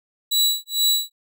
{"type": "tone with tremolo", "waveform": "sawtooth", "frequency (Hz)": 3927, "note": "B7", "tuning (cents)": -11, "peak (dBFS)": -12, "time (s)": [0.31, 1.12], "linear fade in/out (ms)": 10, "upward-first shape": "sine", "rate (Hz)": 2.2, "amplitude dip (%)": 100, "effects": []}